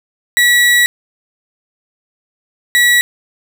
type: tone pair in turn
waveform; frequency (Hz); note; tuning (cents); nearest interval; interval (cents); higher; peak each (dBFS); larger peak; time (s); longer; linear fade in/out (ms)
35% pulse; 1937 / 1937; B6 / B6; -34 / -34; unison; 0; neither; -6; neither; 0.37-0.86 / 2.75-3.01; first; 0
effects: none